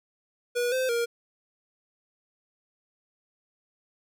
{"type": "tone with pitch steps", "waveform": "square", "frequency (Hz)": [484.5, 517, 470], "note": ["B4", "C5", "A#4"], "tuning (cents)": [-33, -21, 14], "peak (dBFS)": -25, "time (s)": [0.55, 1.06], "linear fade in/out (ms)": 20, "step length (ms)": 170, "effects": []}